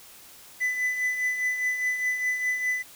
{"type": "tone with tremolo", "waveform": "triangle", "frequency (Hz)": 2000, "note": "B6", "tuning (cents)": 21, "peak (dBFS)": -20, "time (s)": [0.6, 2.83], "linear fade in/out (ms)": 20, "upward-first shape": "triangle", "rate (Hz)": 4.9, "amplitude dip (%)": 60, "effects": ["white hiss -49 dBFS RMS until 2.95 s"]}